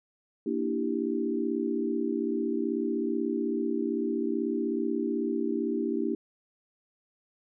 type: chord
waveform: sine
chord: E half-diminished seventh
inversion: second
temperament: equal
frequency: 233.1 / 293.7 / 329.6 / 392 Hz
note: Bb3 / D4 / E4 / G4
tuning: 0 / 0 / 0 / 0 cents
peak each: -32 dBFS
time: 0.46-6.15 s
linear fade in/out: 5 ms
effects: none